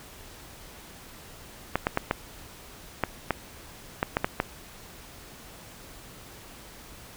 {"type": "clicks", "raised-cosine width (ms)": 0.5, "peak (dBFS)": -8, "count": 10, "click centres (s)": [1.756, 1.869, 1.974, 2.111, 3.037, 3.307, 4.029, 4.169, 4.245, 4.401], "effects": ["pink hiss -47 dBFS RMS until 7.16 s"]}